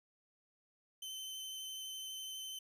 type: tone with vibrato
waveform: sawtooth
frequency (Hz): 3071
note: G7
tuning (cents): -36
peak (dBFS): -40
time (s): 1.02-2.59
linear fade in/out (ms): 5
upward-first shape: sine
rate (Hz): 12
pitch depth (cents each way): 10
effects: none